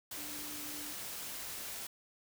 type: tone in noise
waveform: sine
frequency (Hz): 296.3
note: D4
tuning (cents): +15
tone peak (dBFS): -50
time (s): 0.17-0.93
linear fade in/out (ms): 5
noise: white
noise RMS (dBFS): -43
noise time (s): 0.11-1.87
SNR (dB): -10
effects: none